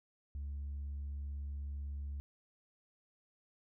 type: tone with tanh clipping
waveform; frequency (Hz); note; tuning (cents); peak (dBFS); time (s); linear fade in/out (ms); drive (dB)
triangle; 71; C#2; +42; -39; 0.35-2.2; 0; 6
effects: none